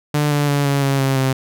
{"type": "tone with pitch steps", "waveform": "sawtooth", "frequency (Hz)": [148.2, 145.49, 142.82, 140.21, 137.64, 135.12, 132.64], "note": ["D3", "D3", "D3", "C#3", "C#3", "C#3", "C3"], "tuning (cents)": [16, -16, -48, 20, -12, -44, 24], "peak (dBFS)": -11, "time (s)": [0.14, 1.33], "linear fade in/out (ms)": 5, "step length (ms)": 170, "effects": []}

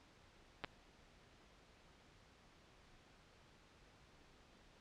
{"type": "clicks", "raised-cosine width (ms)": 0.3, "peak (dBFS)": -26, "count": 2, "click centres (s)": [0.639, 0.646], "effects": ["pink hiss -66 dBFS RMS until 4.8 s", "low-pass 5000 Hz 12 dB/octave"]}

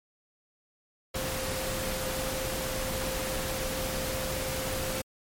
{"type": "tone in noise", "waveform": "sine", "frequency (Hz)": 523.3, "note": "C5", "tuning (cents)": 0, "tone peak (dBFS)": -35, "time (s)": [1.14, 5.02], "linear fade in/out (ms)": 10, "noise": "pink", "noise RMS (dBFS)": -33, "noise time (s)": [1.14, 5.02], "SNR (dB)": -5, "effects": ["MP3 64 kbps"]}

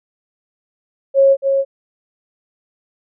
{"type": "tone with echo", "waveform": "sine", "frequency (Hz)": 546, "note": "C#5", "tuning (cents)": -26, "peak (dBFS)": -7, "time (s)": [1.14, 1.37], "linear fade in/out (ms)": 50, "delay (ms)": 280, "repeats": 1, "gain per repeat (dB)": -5, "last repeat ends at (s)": 1.65, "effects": []}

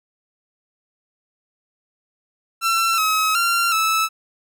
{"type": "tone with pitch steps", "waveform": "sawtooth", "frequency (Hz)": [1347, 1279, 1378, 1308], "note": ["E6", "D#6", "F6", "E6"], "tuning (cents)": [37, 47, -24, -14], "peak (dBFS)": -13, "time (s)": [2.61, 4.09], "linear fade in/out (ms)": 50, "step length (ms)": 370, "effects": []}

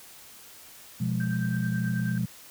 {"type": "chord", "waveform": "sine", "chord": "F diminished", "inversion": "second", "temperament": "equal", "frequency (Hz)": [123.47, 174.61, 207.7], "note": ["Cb3", "F3", "Ab3"], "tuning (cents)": [0, 0, 0], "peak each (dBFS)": [-28, -29, -30], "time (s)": [1, 2.26], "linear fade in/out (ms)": 10}
{"type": "tone with tremolo", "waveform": "sine", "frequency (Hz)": 1568, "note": "G6", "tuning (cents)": 0, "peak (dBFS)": -34, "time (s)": [1.2, 2.18], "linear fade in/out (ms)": 2, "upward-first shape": "sine", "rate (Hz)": 9.3, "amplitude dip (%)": 65}
{"effects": ["tanh soft clip ceiling -16 dBFS", "white hiss -49 dBFS RMS until 2.5 s"]}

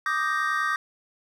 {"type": "chord", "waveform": "triangle", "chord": "Eb major seventh", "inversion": "third", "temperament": "equal", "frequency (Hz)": [1174.7, 1244.5, 1568, 1864.7], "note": ["D6", "Eb6", "G6", "Bb6"], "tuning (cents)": [0, 0, 0, 0], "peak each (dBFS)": -27, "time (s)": [0.06, 0.76], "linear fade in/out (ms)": 2, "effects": []}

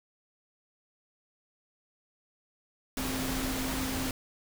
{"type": "tone in noise", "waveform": "sine", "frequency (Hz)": 261.6, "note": "C4", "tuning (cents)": 0, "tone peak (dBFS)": -34, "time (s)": [2.97, 4.11], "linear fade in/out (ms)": 2, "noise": "pink", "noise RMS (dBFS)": -34, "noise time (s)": [2.97, 4.11], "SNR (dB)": -3, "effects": []}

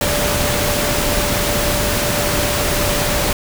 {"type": "tone in noise", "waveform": "sine", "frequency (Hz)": 586, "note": "D5", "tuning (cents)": -4, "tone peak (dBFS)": -23, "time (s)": [0.01, 3.33], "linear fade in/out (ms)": 2, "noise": "pink", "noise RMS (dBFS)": -18, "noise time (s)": [0.01, 3.33], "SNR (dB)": -8, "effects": []}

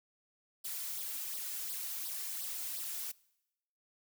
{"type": "noise with flanger", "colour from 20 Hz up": "blue", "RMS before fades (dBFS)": -40, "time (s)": [0.64, 3.12], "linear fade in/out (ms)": 10, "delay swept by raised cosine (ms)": [0.21, 2.91], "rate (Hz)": 2.8, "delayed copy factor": 0.7, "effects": ["noise-tail reverb RT60 0.9 s tail -23 dB re dry"]}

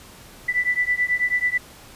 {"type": "beating tone pair", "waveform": "sine", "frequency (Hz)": [1975.5, 1984.7], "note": ["B6", "B6"], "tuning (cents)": [0, 8], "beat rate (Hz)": 9.2, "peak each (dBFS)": -22, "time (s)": [0.48, 1.58], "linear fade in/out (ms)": 10, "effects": ["pink hiss -45 dBFS RMS until 1.95 s", "resampled to 32000 Hz"]}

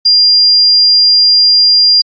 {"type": "tone", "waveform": "sine", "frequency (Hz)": 4800, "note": "D8", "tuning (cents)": 37, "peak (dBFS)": -4, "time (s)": [0.05, 2.02], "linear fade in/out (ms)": 10, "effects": ["AAC 48 kbps"]}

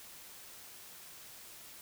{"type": "silence", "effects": ["white hiss -52 dBFS RMS until 1.81 s"]}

